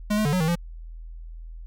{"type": "tone with pitch steps", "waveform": "square", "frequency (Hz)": [209.2, 214.2, 145.8, 183.5, 159, 172], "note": ["G#3", "A3", "D3", "F#3", "D#3", "F3"], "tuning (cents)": [13, -46, -12, -14, 38, -26], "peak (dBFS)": -21, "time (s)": [0.1, 0.556], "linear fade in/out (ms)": 10, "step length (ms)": 76, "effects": ["added 41 Hz sine -36 dBFS peak until 1.66 s"]}